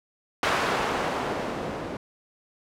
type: noise with low-pass filter sweep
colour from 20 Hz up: blue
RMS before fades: -28 dBFS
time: 0.43-1.97 s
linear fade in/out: 2 ms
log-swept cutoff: 1200 to 380 Hz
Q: 0.74
effects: none